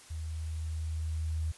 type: tone with level ramp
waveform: sine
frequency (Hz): 79.5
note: D#2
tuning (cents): +38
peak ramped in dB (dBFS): -35 to -29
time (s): 0.1-1.52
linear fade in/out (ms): 10
effects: white hiss -54 dBFS RMS until 1.57 s + resampled to 24000 Hz